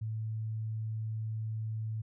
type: tone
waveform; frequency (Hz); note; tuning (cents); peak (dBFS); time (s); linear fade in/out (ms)
sine; 110; A2; 0; -33; 0.01-2.02; 10
effects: none